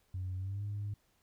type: tone with pitch glide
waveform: sine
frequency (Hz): 92.5 to 102.64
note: F#2 to G#2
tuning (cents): 0 to -20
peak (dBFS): -34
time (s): 0.14-0.94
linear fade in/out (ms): 5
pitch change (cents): +180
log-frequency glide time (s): 0.36-0.63
effects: tanh soft clip ceiling -32 dBFS + pink hiss -73 dBFS RMS until 1.22 s